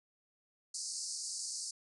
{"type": "band-pass noise", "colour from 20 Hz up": "pink", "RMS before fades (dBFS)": -41, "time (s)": [0.74, 1.71], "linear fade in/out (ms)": 5, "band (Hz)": [4500, 9600], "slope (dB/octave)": 96, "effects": []}